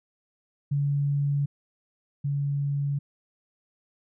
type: tone pair in turn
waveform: sine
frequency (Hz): 142.4 / 141.8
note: C#3 / C#3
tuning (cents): +47 / +40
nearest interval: unison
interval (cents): 7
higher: first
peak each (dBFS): -22 / -24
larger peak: first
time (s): 0.71-1.46 / 2.24-2.99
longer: neither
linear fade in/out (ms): 10
effects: none